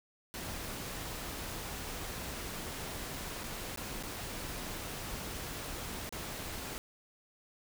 pink noise with dropouts, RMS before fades -41 dBFS, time 0.34-6.78 s, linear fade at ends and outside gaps 0 ms, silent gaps 3.435-3.44 / 3.76-3.774 / 4.027-4.035 / 6.092-6.125 s, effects none

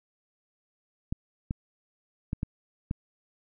clicks, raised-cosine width 5 ms, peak -17 dBFS, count 5, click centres 1.125 / 1.509 / 2.331 / 2.431 / 2.911 s, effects none

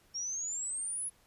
sine exponential sweep, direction up, 5500 to 10600 Hz, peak -34 dBFS, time 0.14-1.1 s, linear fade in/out 20 ms, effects pink hiss -66 dBFS RMS until 1.26 s + resampled to 32000 Hz

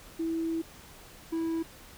sine / triangle tone pair in turn, 327.7 / 327.7 Hz, E4 / E4, -10 / -10 cents, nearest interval unison, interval 0 cents, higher neither, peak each -28 / -26 dBFS, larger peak second, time 0.19-0.62 / 1.32-1.63 s, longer first, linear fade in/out 10 ms, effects pink hiss -51 dBFS RMS until 1.97 s

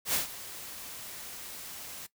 white noise with ADSR envelope, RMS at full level -27 dBFS, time 0.05-2.07 s, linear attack 88 ms, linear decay 130 ms, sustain -16 dB, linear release 15 ms, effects noise-tail reverb RT60 0.1 s tail -18 dB re dry

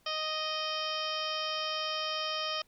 harmonic tone with a mistuned harmonic, 622.3 Hz, D#5, in tune, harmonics 1 / 2 / 3 / 4 / 5 / 6 / 7 / 8 / 9, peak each -39 / -37 / -45 / -42 / -37 / -45 / -48 / -41 / -42 dBFS, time 0.06-2.62 s, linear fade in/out 5 ms, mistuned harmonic 9, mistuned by -25 cents, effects pink hiss -68 dBFS RMS until 2.67 s

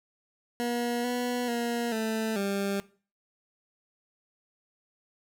20% pulse tone with pitch steps, 239.6 / 245.2 / 236.5 / 221.1 / 198.6 Hz, A#3 / B3 / A#3 / A3 / G3, +48 / -12 / +25 / +9 / +23 cents, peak -23 dBFS, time 0.6-2.8 s, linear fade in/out 0 ms, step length 440 ms, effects noise-tail reverb RT60 0.4 s tail -20 dB re dry

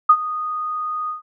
sine tone with ADSR envelope, 1238 Hz, D#6, 9 cents flat, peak -5 dBFS, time 0.09-1.22 s, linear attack 8 ms, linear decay 61 ms, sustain -17 dB, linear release 130 ms, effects none

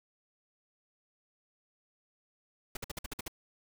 pink noise bursts, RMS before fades -38 dBFS, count 8, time 2.75-3.281 s, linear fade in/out 5 ms, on 20 ms, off 53 ms, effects none

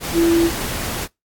sine tone in noise, 335.7 Hz, E4, 32 cents sharp, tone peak -12 dBFS, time 0.13-0.51 s, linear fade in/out 50 ms, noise pink, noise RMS -25 dBFS, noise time 0-1.08 s, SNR +10 dB, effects noise-tail reverb RT60 0.2 s tail -25 dB re dry + AAC 64 kbps

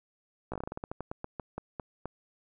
slowing click train, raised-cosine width 1 ms, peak -22 dBFS, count 18, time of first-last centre 0.52-2.056 s, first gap 16 ms, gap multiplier 1.19, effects none

